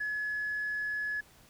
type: tone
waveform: sine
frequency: 1700 Hz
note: G#6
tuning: 40 cents sharp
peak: -30 dBFS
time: 0-1.21 s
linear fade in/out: 10 ms
effects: tanh soft clip ceiling -27 dBFS + pink hiss -59 dBFS RMS until 1.49 s